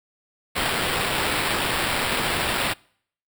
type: noise with sample-and-hold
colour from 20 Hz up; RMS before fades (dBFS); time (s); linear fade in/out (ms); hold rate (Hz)
white; -24; 0.55-2.74; 20; 6300
effects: noise-tail reverb RT60 0.6 s tail -26 dB re dry